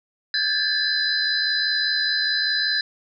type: tone cluster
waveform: sine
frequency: 1592 / 1653 / 1738 / 4052 / 4920 Hz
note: G6 / G#6 / A6 / B7 / D#8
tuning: +26 / -9 / -22 / +44 / -20 cents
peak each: -31 / -29 / -25 / -23 / -27 dBFS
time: 0.34-2.81 s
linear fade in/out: 2 ms
effects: none